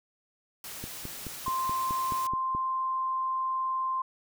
white noise, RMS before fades -41 dBFS, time 0.64-2.27 s, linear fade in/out 2 ms
click train, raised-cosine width 3 ms, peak -25 dBFS, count 9, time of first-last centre 0.84-2.549 s, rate 4.68 Hz
sine tone, 1046.5 Hz, C6, in tune, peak -27 dBFS, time 1.46-4.02 s, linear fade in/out 5 ms
effects none

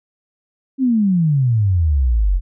sine exponential sweep, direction down, 274.2 to 42.39 Hz, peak -12 dBFS, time 0.78-2.41 s, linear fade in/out 50 ms, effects none

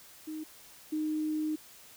sine tone pair in turn, 311.1 / 308.4 Hz, D#4 / D#4, 0 / -15 cents, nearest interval unison, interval 15 cents, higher first, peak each -36 / -29 dBFS, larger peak second, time 0.27-0.44 / 0.92-1.56 s, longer second, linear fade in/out 10 ms, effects white hiss -54 dBFS RMS until 1.96 s

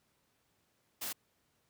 white noise, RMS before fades -39 dBFS, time 1.01-1.13 s, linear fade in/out 10 ms, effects pink hiss -75 dBFS RMS until 1.69 s + high-pass 80 Hz 12 dB/octave

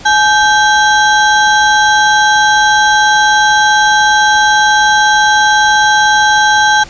square ring-modulated tone, 1204 Hz, D6, 43 cents sharp, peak -4 dBFS, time 0.05-6.84 s, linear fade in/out 10 ms, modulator 357 Hz, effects pink hiss -33 dBFS RMS until 6.89 s + resampled to 16000 Hz

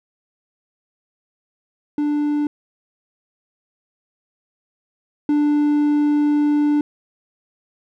triangle tone pair in turn, 294.8 / 294.8 Hz, D4 / D4, +7 / +7 cents, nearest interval unison, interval 0 cents, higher neither, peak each -15 / -12 dBFS, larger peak second, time 1.98-2.47 / 5.29-6.81 s, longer second, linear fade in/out 2 ms, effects none

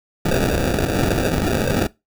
blue noise with sample-and-hold, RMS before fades -19 dBFS, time 0.25-1.87 s, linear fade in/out 5 ms, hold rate 1050 Hz, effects noise-tail reverb RT60 0.2 s tail -20 dB re dry

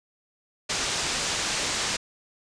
white low-pass noise, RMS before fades -28 dBFS, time 0.69-1.97 s, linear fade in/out 10 ms, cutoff 7300 Hz, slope 24 dB/octave, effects resampled to 22050 Hz

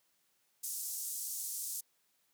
pink band-pass noise, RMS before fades -40 dBFS, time 0.63-1.81 s, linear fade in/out 10 ms, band 6500 to 16000 Hz, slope 24 dB/octave, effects white hiss -75 dBFS RMS until 2.33 s + high-pass 100 Hz 12 dB/octave

